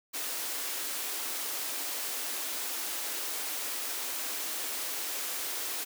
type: high-pass noise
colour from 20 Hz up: white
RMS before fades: -35 dBFS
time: 0.13-5.85 s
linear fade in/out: 20 ms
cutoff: 250 Hz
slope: 96 dB/octave
effects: none